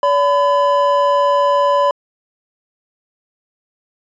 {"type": "tone pair together", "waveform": "triangle", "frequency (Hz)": [571.3, 1006], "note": ["D5", "B5"], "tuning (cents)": [-48, 32], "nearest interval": "minor seventh", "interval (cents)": 980, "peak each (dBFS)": -12, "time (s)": [0.03, 1.91], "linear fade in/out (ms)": 2, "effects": ["resampled to 16000 Hz"]}